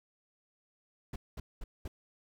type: noise bursts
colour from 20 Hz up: brown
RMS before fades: -39 dBFS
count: 4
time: 1.13-1.88 s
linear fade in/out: 5 ms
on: 30 ms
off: 210 ms
effects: none